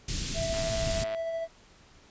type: band-stop noise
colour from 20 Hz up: pink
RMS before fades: -31 dBFS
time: 0.08-1.04 s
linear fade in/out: 5 ms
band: 190 to 3500 Hz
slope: 12 dB/octave
type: tone with tremolo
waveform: triangle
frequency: 659.3 Hz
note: E5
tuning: in tune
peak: -27 dBFS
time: 0.34-1.48 s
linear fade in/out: 50 ms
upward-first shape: sine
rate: 13 Hz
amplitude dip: 25%
type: click train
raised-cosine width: 0.3 ms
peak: -25 dBFS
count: 66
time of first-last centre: 0.54-1.147 s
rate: 107 Hz
effects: pink hiss -57 dBFS RMS until 2.1 s + resampled to 16000 Hz